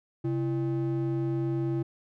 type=ring-modulated tone; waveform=triangle; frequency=234.2 Hz; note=A#3; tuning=8 cents sharp; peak=-21 dBFS; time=0.24-1.83 s; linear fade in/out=10 ms; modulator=101 Hz; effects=none